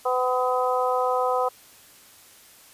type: harmonic tone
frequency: 252.5 Hz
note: B3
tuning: 39 cents sharp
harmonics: 2 / 3 / 4 / 5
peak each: -24 / -26 / -27 / -28 dBFS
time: 0.05-1.49 s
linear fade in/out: 10 ms
effects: white hiss -51 dBFS RMS until 2.73 s + resampled to 32000 Hz